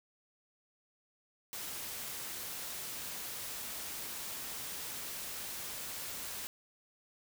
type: noise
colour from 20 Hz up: white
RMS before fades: -42 dBFS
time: 1.53-6.47 s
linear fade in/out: 0 ms
effects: none